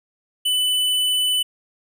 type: tone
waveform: square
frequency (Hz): 2995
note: F#7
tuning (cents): +20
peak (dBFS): -18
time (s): 0.45-1.43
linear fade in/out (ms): 10
effects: none